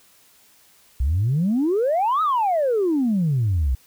sine exponential two-way sweep, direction up then down, 60.1 to 1306 to 60.1 Hz, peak -16 dBFS, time 1-3.75 s, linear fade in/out 5 ms, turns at 2.22 s, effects tanh soft clip ceiling -14 dBFS + white hiss -55 dBFS RMS until 3.86 s

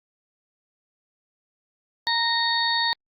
harmonic tone with a mistuned harmonic, 929 Hz, A#5, 6 cents flat, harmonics 1 / 2 / 4 / 5, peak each -26 / -26 / -26 / -26 dBFS, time 2.07-2.93 s, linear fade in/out 0 ms, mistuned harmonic 5, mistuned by -80 cents, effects Opus 48 kbps

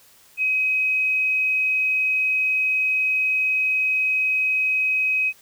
sine tone, 2532 Hz, D#7, 30 cents sharp, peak -18 dBFS, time 0.37-5.33 s, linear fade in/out 50 ms, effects white hiss -53 dBFS RMS until 5.41 s

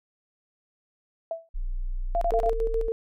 sine tone with exponential decay, 659.3 Hz, E5, in tune, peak -24 dBFS, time 1.31-1.49 s, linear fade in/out 2 ms, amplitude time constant 38 ms
sine tone, 30.18 Hz, B0, 39 cents flat, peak -26 dBFS, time 1.54-2.89 s, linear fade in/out 20 ms
sine tone bursts, 686 Hz, F5, 31 cents flat, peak -22 dBFS, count 4, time 2.15-2.495 s, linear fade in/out 0 ms, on 63 ms, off 31 ms
sine tone with tremolo, 451.7 Hz, A4, 45 cents sharp, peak -23 dBFS, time 2.32-2.92 s, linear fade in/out 0 ms, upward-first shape square, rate 7.1 Hz, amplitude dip 55%
effects none

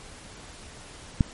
click, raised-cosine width 5 ms, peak -6 dBFS, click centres 1.208 s, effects pink hiss -45 dBFS RMS until 1.33 s + MP3 48 kbps

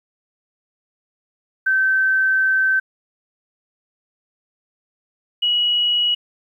sine tone pair in turn, 1544 / 2915 Hz, G6 / F#7, -27 / -26 cents, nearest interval major seventh, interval 1101 cents, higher second, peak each -14 / -15 dBFS, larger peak first, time 1.66-2.8 / 5.42-6.15 s, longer first, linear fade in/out 10 ms, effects 9-bit

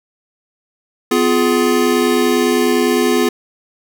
square chord, F diminished, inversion second, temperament just, 251.4 / 349.2 / 419.1 Hz, Cb4 / F4 / Ab4, +31 / 0 / +16 cents, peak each -17 dBFS, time 1.11-3.29 s, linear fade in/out 5 ms, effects none

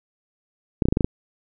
clicks, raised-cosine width 3 ms, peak -5 dBFS, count 7, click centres 0.822 / 0.855 / 0.886 / 0.925 / 0.971 / 1.008 / 1.045 s, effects none

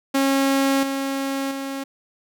sawtooth tone with level steps, 272.6 Hz, C#4, 29 cents flat, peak -13 / -19 / -23 dBFS, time 0.14-1.84 s, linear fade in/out 10 ms, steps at 0.83 / 1.51 s, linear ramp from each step 2 ms, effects none

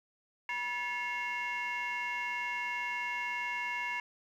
sine tone cluster, 971 / 1726 / 2166 / 2765 Hz, B5 / A6 / C#7 / F7, -30 / -34 / -41 / -18 cents, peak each -37 / -39 / -35 / -40 dBFS, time 0.49-4 s, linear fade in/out 2 ms, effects tanh soft clip ceiling -28 dBFS + 11-bit

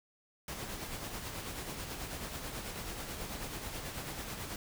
pink noise with tremolo, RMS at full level -40 dBFS, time 0.48-4.56 s, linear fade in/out 2 ms, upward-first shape sine, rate 9.2 Hz, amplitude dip 40%, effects none

